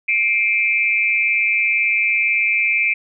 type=tone with amplitude modulation; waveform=sine; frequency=2351 Hz; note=D7; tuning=1 cent sharp; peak=-10 dBFS; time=0.08-2.94 s; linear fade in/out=10 ms; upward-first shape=sine; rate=218 Hz; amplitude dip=100%; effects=none